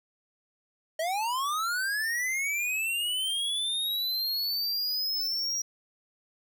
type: linear sweep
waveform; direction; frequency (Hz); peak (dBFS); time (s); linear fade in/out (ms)
square; up; 620 to 5710; -28; 0.99-5.62; 5
effects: none